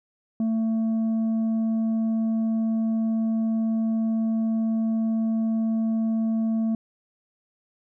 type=tone with tanh clipping; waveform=sine; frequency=223.5 Hz; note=A3; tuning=27 cents sharp; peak=-22 dBFS; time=0.4-6.75 s; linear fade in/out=2 ms; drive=4 dB; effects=none